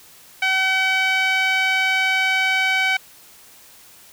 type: tone with band-pass filter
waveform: sawtooth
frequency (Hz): 760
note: F#5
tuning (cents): +46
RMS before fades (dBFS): -19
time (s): 0.42-2.97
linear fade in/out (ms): 5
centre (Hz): 2200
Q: 2.5
effects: white hiss -47 dBFS RMS until 4.12 s